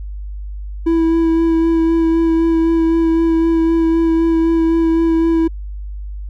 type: tone with vibrato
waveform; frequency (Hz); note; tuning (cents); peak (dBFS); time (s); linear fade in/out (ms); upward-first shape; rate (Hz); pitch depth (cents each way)
triangle; 328.6; E4; -5; -9; 0.86-5.48; 10; sine; 3.9; 14
effects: added 50 Hz sine -24 dBFS peak until 6.29 s